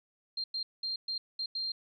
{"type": "tone bursts at uneven times", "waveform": "sine", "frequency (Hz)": 4186, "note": "C8", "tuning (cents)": 0, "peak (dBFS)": -32, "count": 6, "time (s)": [[0.37, 0.44], [0.54, 0.63], [0.83, 0.96], [1.08, 1.18], [1.39, 1.46], [1.55, 1.72]], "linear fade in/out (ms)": 5, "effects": []}